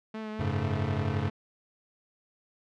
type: tone with vibrato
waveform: sawtooth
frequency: 216.9 Hz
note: A3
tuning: 25 cents flat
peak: -31 dBFS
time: 0.14-1.3 s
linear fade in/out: 5 ms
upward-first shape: triangle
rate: 4.5 Hz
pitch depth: 27 cents each way
type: chord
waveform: square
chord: F# suspended second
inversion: none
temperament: just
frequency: 92.5 / 104.06 / 138.75 Hz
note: F#2 / G#2 / C#3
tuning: 0 / +4 / +2 cents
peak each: -33 dBFS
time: 0.39-1.29 s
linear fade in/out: 10 ms
effects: low-pass 3000 Hz 12 dB/octave